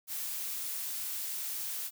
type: noise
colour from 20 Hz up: blue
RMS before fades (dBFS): -37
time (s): 0.07-1.91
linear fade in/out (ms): 50
effects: none